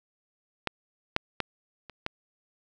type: clicks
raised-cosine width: 0.3 ms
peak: -11 / -7 / -11 / -27 / -14 dBFS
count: 5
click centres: 0.673 / 1.164 / 1.403 / 1.897 / 2.064 s
effects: none